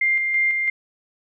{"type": "tone with tremolo", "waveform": "sine", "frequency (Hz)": 2100, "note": "C7", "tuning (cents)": 6, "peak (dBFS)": -16, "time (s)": [0.01, 0.7], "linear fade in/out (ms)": 5, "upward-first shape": "square", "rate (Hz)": 3, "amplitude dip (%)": 35, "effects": []}